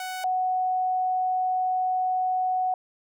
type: tone pair in turn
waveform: sawtooth / sine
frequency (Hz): 744 / 741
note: F#5 / F#5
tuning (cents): +9 / +2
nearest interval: unison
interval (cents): 7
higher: first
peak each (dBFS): -27 / -22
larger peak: second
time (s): 0-0.24 / 0.24-2.74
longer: second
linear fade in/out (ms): 2
effects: none